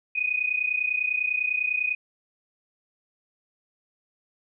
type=tone pair together; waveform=sine; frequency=2473 / 2503 Hz; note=D#7 / D#7; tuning=-11 / +10 cents; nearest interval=unison; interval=21 cents; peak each=-26 dBFS; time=0.15-1.95 s; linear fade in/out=10 ms; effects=none